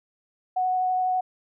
sine tone with vibrato, 739 Hz, F#5, 2 cents flat, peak -21 dBFS, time 0.56-1.21 s, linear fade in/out 10 ms, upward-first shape sine, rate 12 Hz, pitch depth 8 cents each way, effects none

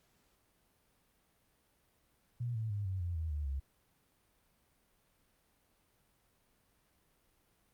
sine tone with pitch steps, 120.3 / 110.95 / 102.34 / 94.39 / 87.05 / 80.29 / 74.05 / 68.3 Hz, B2 / A2 / G#2 / F#2 / F2 / E2 / D2 / C#2, -45 / +15 / -25 / +35 / -5 / -45 / +15 / -25 cents, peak -34 dBFS, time 2.4-3.6 s, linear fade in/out 10 ms, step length 150 ms, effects pink hiss -73 dBFS RMS until 7.73 s + Opus 48 kbps

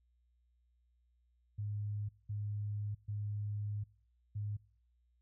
sine tone bursts at uneven times, 103.83 Hz, G#2, in tune, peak -36 dBFS, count 4, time 1.58-2.09 / 2.29-2.95 / 3.08-3.84 / 4.35-4.57 s, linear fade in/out 10 ms, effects noise-tail reverb RT60 0.5 s tail -26 dB re dry + added 60 Hz sine -70 dBFS peak until 5.21 s

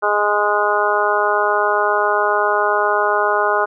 harmonic tone, 207.4 Hz, G#3, 2 cents flat, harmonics 2 / 3 / 4 / 5 / 6 / 7, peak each -21 / -21 / -21 / -21 / -21 / -21 dBFS, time 0.02-3.66 s, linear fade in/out 20 ms, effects none

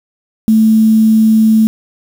sine tone with quantisation, 220 Hz, A3, in tune, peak -5 dBFS, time 0.48-1.67 s, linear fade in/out 0 ms, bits 5, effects none

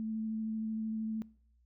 sine tone with vibrato, 219.8 Hz, A3, 2 cents flat, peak -34 dBFS, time 0-1.22 s, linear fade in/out 0 ms, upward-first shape square, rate 13 Hz, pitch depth 10 cents each way, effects noise-tail reverb RT60 0.6 s tail -23 dB re dry + added 60 Hz sine -65 dBFS peak until 1.65 s

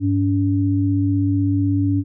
sine tone pair together, 100.18 / 284.5 Hz, G2 / C#4, +38 / +45 cents, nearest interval octave + tritone, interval 1807 cents, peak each -18 dBFS, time 0-2.04 s, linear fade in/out 50 ms, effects none

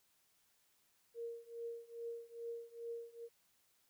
sine tone with tremolo, 466.2 Hz, A#4, in tune, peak -40 dBFS, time 1.14-3.29 s, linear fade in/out 50 ms, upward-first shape triangle, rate 2.4 Hz, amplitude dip 95%, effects white hiss -75 dBFS RMS until 3.89 s

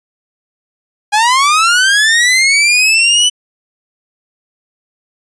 sawtooth linear sweep, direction up, 811 to 3004 Hz, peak -4 dBFS, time 1.12-3.3 s, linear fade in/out 20 ms, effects resampled to 22050 Hz

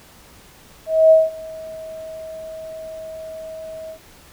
sine tone with ADSR envelope, 639 Hz, D#5, 46 cents sharp, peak -6 dBFS, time 0.86-3.99 s, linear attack 250 ms, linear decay 190 ms, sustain -24 dB, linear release 86 ms, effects pink hiss -47 dBFS RMS until 4.32 s

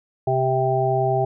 harmonic tone, 130.81 Hz, C3, in tune, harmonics 1 / 3 / 5 / 6, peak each -23 / -23 / -23 / -23 dBFS, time 0.27-1.25 s, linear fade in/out 5 ms, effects none

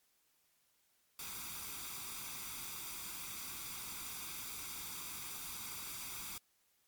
white noise with comb filter, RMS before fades -45 dBFS, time 1.19-6.38 s, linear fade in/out 2 ms, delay 0.84 ms, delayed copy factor +0.65, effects white hiss -75 dBFS RMS until 6.87 s + MP3 96 kbps

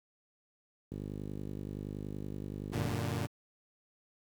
click train, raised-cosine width 3 ms, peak -27 dBFS, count 103, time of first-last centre 0.92-2.936 s, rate 50.6 Hz
sawtooth chord, Gb augmented, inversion none, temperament equal with one note detuned, 94.39 / 116.54 / 146.83 Hz, Gb2 / Bb2 / D3, +35 / 0 / 0 cents, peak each -33 / -32 / -34 dBFS, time 2.72-3.27 s, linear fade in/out 20 ms
effects high-pass 60 Hz 12 dB/octave + 10-bit

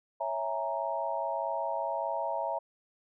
sine chord, A# half-diminished seventh, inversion first, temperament equal, 554.4 / 659.3 / 830.6 / 932.3 Hz, C#5 / E5 / G#5 / A#5, 0 / 0 / 0 / 0 cents, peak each -37 / -34 / -38 / -34 dBFS, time 0.2-2.59 s, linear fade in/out 10 ms, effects none

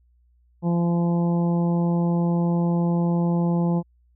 harmonic tone, 171.5 Hz, F3, 31 cents flat, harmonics 1 / 2 / 3 / 4 / 5 / 6, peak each -19 / -29 / -32 / -37 / -34 / -42 dBFS, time 0.62-3.83 s, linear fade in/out 50 ms, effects added 60 Hz sine -57 dBFS peak until 4.15 s

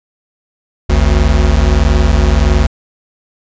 square tone pair together, 51.92 / 73.42 Hz, G#1 / D2, 0 / 0 cents, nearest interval tritone, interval 600 cents, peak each -11 dBFS, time 0.89-2.67 s, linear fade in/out 10 ms, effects resampled to 16000 Hz

